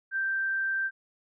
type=tone; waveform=sine; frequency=1568 Hz; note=G6; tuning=in tune; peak=-26 dBFS; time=0.11-0.91 s; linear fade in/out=50 ms; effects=none